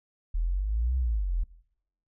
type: exponential two-way sweep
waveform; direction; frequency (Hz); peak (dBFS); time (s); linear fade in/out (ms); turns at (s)
sine; up then down; 38.89 to 65.41 to 38.89; -24; 0.34-1.44; 10; 0.97
effects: noise-tail reverb RT60 0.7 s tail -18 dB re dry